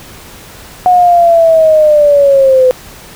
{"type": "linear sweep", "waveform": "sine", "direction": "down", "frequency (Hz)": [731, 505], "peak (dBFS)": -3, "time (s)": [0.86, 2.71], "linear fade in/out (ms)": 0, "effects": ["pink hiss -33 dBFS RMS until 3.15 s"]}